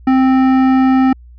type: tone with hard clipping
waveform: sine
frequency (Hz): 262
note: C4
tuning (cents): +2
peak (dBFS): -10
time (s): 0.07-1.13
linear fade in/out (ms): 5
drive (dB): 13
effects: added 60 Hz sine -36 dBFS peak until 1.38 s + resampled to 11025 Hz